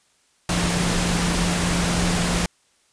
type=tone in noise; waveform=sine; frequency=174.61 Hz; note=F3; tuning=in tune; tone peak=-23 dBFS; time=0.49-2.46 s; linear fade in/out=2 ms; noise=pink; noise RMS=-23 dBFS; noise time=0.49-2.46 s; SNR=-3 dB; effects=white hiss -62 dBFS RMS until 2.92 s + resampled to 22050 Hz